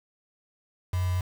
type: tone with quantisation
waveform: sine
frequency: 90.6 Hz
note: F#2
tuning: 36 cents flat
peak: -24 dBFS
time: 0.93-1.21 s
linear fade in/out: 5 ms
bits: 6
effects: none